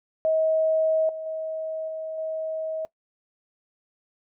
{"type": "tone with level steps", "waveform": "sine", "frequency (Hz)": 636, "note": "D#5", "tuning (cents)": 38, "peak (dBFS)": [-19, -31, -28, -30, -27], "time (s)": [0.25, 2.85], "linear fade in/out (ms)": 0, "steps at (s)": [1.09, 1.26, 1.88, 2.18], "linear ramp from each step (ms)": 2, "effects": ["noise-tail reverb RT60 0.1 s tail -19 dB re dry"]}